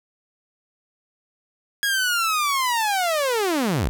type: linear sweep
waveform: sawtooth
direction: down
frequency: 1661.2 to 42.09 Hz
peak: -16 dBFS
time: 1.83-3.89 s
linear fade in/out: 0 ms
effects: none